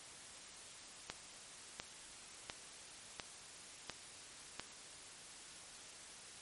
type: click train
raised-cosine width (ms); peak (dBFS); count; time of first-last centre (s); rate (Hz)
0.2; -23; 6; 1.1-4.597; 1.43
effects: white hiss -54 dBFS RMS until 6.41 s + MP3 48 kbps